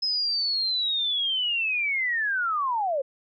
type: linear sweep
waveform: sine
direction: down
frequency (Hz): 5140 to 516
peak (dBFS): -23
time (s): 0.02-3.02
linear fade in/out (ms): 10
effects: none